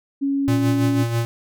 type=tone with pitch glide; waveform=sine; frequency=277.2 to 279 Hz; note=C#4 to C#4; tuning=0 to +11 cents; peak=-18 dBFS; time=0.21-1.04 s; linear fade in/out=20 ms; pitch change=+11 cents; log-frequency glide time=0.62-0.76 s
type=tone with tremolo; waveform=square; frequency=116.54 Hz; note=A#2; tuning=in tune; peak=-18 dBFS; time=0.48-1.25 s; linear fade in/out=0 ms; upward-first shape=sine; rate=6.1 Hz; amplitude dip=50%
effects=none